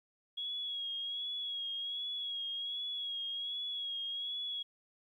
sine tone with vibrato, 3322 Hz, G#7, in tune, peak -36 dBFS, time 0.37-4.63 s, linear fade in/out 10 ms, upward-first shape sine, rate 1.3 Hz, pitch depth 38 cents each way, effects 12-bit

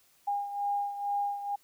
sine beating tone pair, 810 / 812.2 Hz, G#5 / G#5, -43 / -39 cents, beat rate 2.2 Hz, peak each -30 / -36 dBFS, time 0.27-1.56 s, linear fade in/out 10 ms, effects white hiss -65 dBFS RMS until 1.63 s

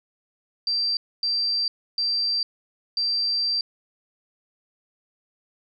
sine tone bursts at uneven times, 4699 Hz, D8, in tune, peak -21 dBFS, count 4, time 0.67-0.97 / 1.23-1.68 / 1.98-2.43 / 2.97-3.61 s, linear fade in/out 2 ms, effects none

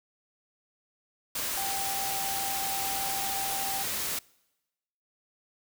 sine tone in noise, 784 Hz, G5, in tune, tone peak -34 dBFS, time 1.57-3.83 s, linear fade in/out 5 ms, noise white, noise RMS -32 dBFS, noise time 1.35-4.19 s, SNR -5 dB, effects noise-tail reverb RT60 1.0 s tail -25 dB re dry

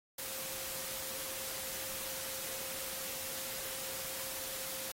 sine tone in noise, 529 Hz, C5, 19 cents sharp, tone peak -51 dBFS, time 0.18-4.92 s, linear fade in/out 5 ms, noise white, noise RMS -41 dBFS, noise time 0.18-4.92 s, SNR -13 dB, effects AAC 48 kbps

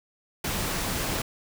pink noise, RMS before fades -29 dBFS, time 0.44-1.22 s, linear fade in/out 5 ms, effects none

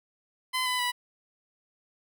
15% pulse tone with pitch steps, 1022 / 1002.1 / 982.6 Hz, C6 / B5 / B5, -41 / +25 / -9 cents, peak -20 dBFS, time 0.53-0.92 s, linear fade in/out 20 ms, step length 130 ms, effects none

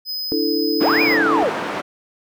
square tone, 5030 Hz, D#8, 18 cents sharp, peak -24 dBFS, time 0.05-1.18 s, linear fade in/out 50 ms
sine chord, D suspended second, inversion none, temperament equal, 293.7 / 329.6 / 440 Hz, D4 / E4 / A4, 0 / 0 / 0 cents, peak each -22 dBFS, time 0.32-1.43 s, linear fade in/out 0 ms
white band-pass noise, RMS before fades -25 dBFS, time 0.8-1.82 s, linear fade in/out 20 ms, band 200 to 1200 Hz, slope 12 dB/octave
sine linear two-way sweep, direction up then down, 130.81 to 2477 to 380.6 Hz, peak -16 dBFS, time 0.81-1.5 s, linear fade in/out 10 ms, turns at 1.02 s
effects none

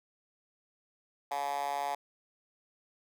10% pulse tone with high-pass filter, 141.8 Hz, C#3, 40 cents sharp, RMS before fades -34 dBFS, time 1.31-1.95 s, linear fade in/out 5 ms, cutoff 790 Hz, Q 5, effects none

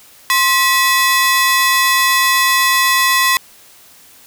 sawtooth ring-modulated tone, 1500 Hz, F#6, 23 cents sharp, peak -4 dBFS, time 0.3-3.37 s, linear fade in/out 0 ms, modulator 446 Hz, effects white hiss -44 dBFS RMS until 4.26 s

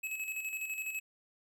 square tone with tremolo, 2577 Hz, E7, 40 cents flat, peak -35 dBFS, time 0.03-1 s, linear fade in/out 10 ms, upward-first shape square, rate 12 Hz, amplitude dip 50%, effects none

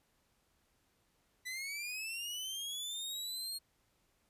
sawtooth linear sweep, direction up, 1975.5 to 4289 Hz, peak -36 dBFS, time 1.45-3.59 s, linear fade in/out 20 ms, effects pink hiss -75 dBFS RMS until 4.29 s + resampled to 32000 Hz

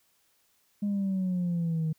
sine exponential sweep, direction down, 206.6 to 156 Hz, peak -24 dBFS, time 0.82-1.93 s, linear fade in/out 10 ms, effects tanh soft clip ceiling -24 dBFS + white hiss -69 dBFS RMS until 1.98 s

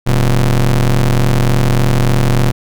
40% pulse ring-modulated tone, 73.42 Hz, D2, in tune, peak -5 dBFS, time 0.06-2.52 s, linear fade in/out 20 ms, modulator 51.7 Hz, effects none

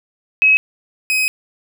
sine / 40% pulse tone pair in turn, 2558 / 2527 Hz, D#7 / D#7, +47 / +26 cents, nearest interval unison, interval 21 cents, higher first, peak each -8 / -13 dBFS, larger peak first, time 0.42-0.57 / 1.1-1.28 s, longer second, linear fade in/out 0 ms, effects none

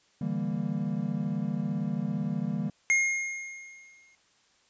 triangle chord, E half-diminished seventh, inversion third, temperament equal with one note detuned, 146.83 / 164.81 / 197.82 / 233.1 Hz, D3 / E3 / G3 / Bb3, 0 / 0 / +16 / 0 cents, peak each -33 / -32 / -30 / -32 dBFS, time 0.21-2.7 s, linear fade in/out 5 ms
square tone with exponential decay, 2140 Hz, C7, 38 cents sharp, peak -20 dBFS, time 2.9-4.15 s, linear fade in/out 0 ms, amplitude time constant 270 ms
effects white hiss -65 dBFS RMS until 4.69 s + resampled to 16000 Hz

